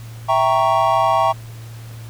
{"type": "chord", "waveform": "triangle", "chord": "E diminished seventh", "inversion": "none", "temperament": "equal", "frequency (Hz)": [659.3, 784, 932.3, 1108.7], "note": ["E5", "G5", "Bb5", "Db6"], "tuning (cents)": [0, 0, 0, 0], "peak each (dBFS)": -17, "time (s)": [0.28, 1.33], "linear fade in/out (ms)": 20, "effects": ["added 114 Hz sine -32 dBFS peak until 2.09 s", "pink hiss -44 dBFS RMS until 2.09 s"]}